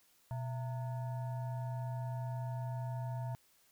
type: tone with frequency modulation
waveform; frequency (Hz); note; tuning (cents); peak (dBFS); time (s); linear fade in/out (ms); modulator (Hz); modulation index
sine; 123.47; B2; 0; -36; 0.31-3.35; 0; 791; 0.51
effects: white hiss -69 dBFS RMS until 3.71 s